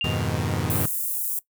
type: tone with exponential decay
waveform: sine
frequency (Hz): 2794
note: F7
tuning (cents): 0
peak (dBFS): -21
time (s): 0.01-0.41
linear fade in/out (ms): 1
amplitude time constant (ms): 85
type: chord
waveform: sawtooth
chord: F half-diminished seventh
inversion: none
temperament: equal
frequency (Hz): 87.31 / 103.83 / 123.47 / 155.56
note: F2 / Ab2 / Cb3 / Eb3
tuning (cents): 0 / 0 / 0 / 0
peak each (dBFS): -25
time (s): 0.04-0.86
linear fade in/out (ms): 5
type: high-pass noise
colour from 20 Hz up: white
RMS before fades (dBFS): -27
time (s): 0.7-1.39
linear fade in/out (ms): 2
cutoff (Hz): 9200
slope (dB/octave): 24
effects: noise-tail reverb RT60 0.1 s tail -19 dB re dry